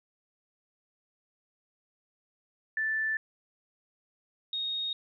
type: tone pair in turn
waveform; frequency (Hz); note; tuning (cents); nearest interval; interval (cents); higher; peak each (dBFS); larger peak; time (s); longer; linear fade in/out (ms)
sine; 1760 / 3729; A6 / A#7; 0 / 0; octave + minor second; 1300; second; -27 / -30; first; 2.77-3.17 / 4.53-4.93; neither; 2
effects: none